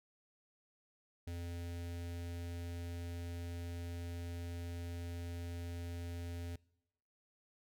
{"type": "tone with notch filter", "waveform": "square", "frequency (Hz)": 86, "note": "F2", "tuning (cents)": -26, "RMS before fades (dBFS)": -43, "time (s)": [1.27, 6.56], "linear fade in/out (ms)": 5, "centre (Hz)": 1100, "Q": 1.4, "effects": ["noise-tail reverb RT60 0.9 s tail -24 dB re dry"]}